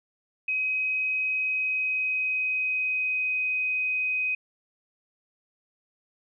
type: tone with pitch glide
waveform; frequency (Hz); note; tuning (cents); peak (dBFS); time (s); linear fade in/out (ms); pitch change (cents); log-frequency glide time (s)
sine; 2529 to 2512; D#7 to D#7; +28 to +16; -24; 0.48-4.35; 5; -12; 1.38-3.38
effects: none